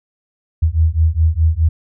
sine beating tone pair, 78.2 / 83 Hz, D#2 / E2, +9 / +12 cents, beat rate 4.8 Hz, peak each -14 dBFS, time 0.62-1.69 s, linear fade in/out 10 ms, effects none

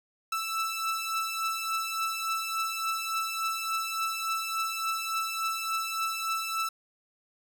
sawtooth beating tone pair, 1318.5 / 1322 Hz, E6 / E6, 0 / +5 cents, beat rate 3.5 Hz, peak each -31 / -27 dBFS, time 0.32-6.69 s, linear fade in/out 5 ms, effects none

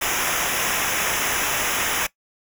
pink noise with comb filter, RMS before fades -23 dBFS, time 0.01-2.07 s, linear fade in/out 10 ms, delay 0.23 ms, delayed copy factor -0.85, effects noise-tail reverb RT60 0.1 s tail -19 dB re dry

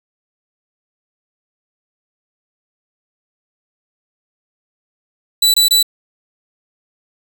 sawtooth tone bursts, 3962 Hz, B7, 5 cents sharp, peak -6 dBFS, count 3, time 5.42-5.828 s, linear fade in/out 5 ms, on 120 ms, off 24 ms, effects none

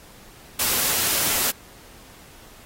white noise, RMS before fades -22 dBFS, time 0.59-1.51 s, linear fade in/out 5 ms, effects pink hiss -48 dBFS RMS until 2.65 s + AAC 48 kbps

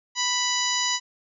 harmonic tone, 987.8 Hz, B5, in tune, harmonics 1 / 2 / 3 / 4 / 5 / 6 / 7, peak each -30 / -30 / -30 / -30 / -30 / -30 / -30 dBFS, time 0.15-1 s, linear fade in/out 50 ms, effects none

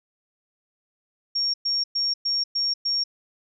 sine tone bursts, 5540 Hz, F8, 15 cents flat, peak -21 dBFS, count 6, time 1.35-3.04 s, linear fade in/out 10 ms, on 190 ms, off 110 ms, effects none

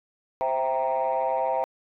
sine chord, C dominant seventh, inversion none, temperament equal, 523.3 / 659.3 / 784 / 932.3 Hz, C5 / E5 / G5 / Bb5, 0 / 0 / 0 / 0 cents, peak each -27 dBFS, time 0.41-1.64 s, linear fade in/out 0 ms, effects tanh soft clip ceiling -17 dBFS

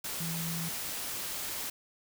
sine tone in noise, 165.8 Hz, E3, 10 cents sharp, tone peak -35 dBFS, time 0.2-0.69 s, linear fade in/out 5 ms, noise white, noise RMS -37 dBFS, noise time 0.04-1.7 s, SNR -1 dB, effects none

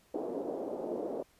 pink band-pass noise, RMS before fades -37 dBFS, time 0.14-1.23 s, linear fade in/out 5 ms, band 300 to 600 Hz, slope 24 dB/octave, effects pink hiss -66 dBFS RMS until 1.39 s + resampled to 32000 Hz

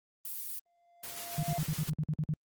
violet noise, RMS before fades -39 dBFS, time 0.25-0.59 s, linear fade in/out 2 ms
triangle tone with exponential growth, 692 Hz, F5, 16 cents flat, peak -31 dBFS, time 0.66-1.58 s, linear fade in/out 0 ms, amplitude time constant 200 ms
white noise with tremolo, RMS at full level -41 dBFS, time 1.03-1.9 s, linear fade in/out 5 ms, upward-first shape square, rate 7.1 Hz, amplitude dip 30%
sine tone bursts, 153.9 Hz, D#3, 19 cents flat, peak -28 dBFS, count 10, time 1.38-2.338 s, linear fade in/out 0 ms, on 49 ms, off 52 ms
effects high-pass 60 Hz 12 dB/octave + Opus 24 kbps

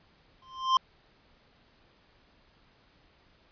square tone with exponential growth, 1046.5 Hz, C6, in tune, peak -18 dBFS, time 0.42-0.77 s, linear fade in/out 2 ms, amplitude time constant 75 ms, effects pink hiss -63 dBFS RMS until 3.51 s + resampled to 11025 Hz

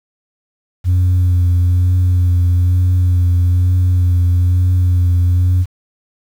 sine tone with vibrato, 89.4 Hz, F2, 41 cents sharp, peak -7 dBFS, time 0.84-5.66 s, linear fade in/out 50 ms, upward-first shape sine, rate 1.1 Hz, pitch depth 23 cents each way, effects tanh soft clip ceiling -8 dBFS + 7-bit

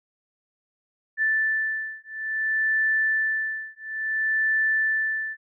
sine beating tone pair, 1760 / 1760.58 Hz, A6 / A6, 0 / +1 cents, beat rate 0.58 Hz, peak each -25 dBFS, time 1.17-5.37 s, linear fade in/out 50 ms, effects none

